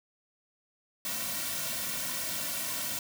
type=noise with comb filter; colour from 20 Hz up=white; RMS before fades=-34 dBFS; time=1.05-2.99 s; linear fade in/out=2 ms; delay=2.4 ms; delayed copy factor=-1; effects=none